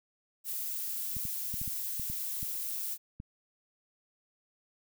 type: noise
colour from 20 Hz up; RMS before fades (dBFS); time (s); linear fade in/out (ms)
violet; -36; 0.44-2.98; 50
type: clicks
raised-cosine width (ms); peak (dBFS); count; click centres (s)
5; -29; 9; 1.167 / 1.253 / 1.541 / 1.615 / 1.678 / 1.997 / 2.1 / 2.429 / 3.201
effects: none